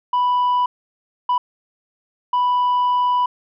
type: tone bursts at uneven times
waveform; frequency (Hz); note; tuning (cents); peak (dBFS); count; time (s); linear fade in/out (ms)
sine; 987.8; B5; 0; -12; 3; 0.13-0.66 / 1.29-1.38 / 2.33-3.26; 5
effects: tanh soft clip ceiling -14 dBFS